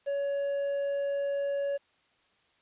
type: tone with quantisation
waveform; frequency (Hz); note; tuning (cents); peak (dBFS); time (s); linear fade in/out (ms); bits
triangle; 562; C#5; +24; -26; 0.06-1.78; 20; 9
effects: white hiss -68 dBFS RMS until 2.61 s + resampled to 8000 Hz